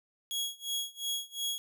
sawtooth tone with tremolo, 3322 Hz, G#7, in tune, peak -27 dBFS, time 0.31-1.58 s, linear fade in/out 0 ms, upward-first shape sine, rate 2.8 Hz, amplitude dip 95%, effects none

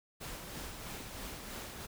pink noise with tremolo, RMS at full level -43 dBFS, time 0.2-1.87 s, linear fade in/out 20 ms, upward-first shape sine, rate 3.1 Hz, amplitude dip 35%, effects none

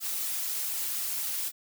blue noise with flanger, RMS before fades -32 dBFS, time 0-1.52 s, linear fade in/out 50 ms, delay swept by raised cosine 1.8 to 6.2 ms, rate 4 Hz, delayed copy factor -1, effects none

